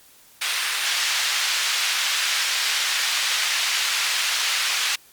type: band-pass noise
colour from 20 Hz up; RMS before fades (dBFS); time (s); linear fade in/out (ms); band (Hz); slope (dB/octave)
white; -23; 0.41-4.96; 10; 1500 to 4500; 12
effects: white hiss -52 dBFS RMS until 5.12 s + Opus 48 kbps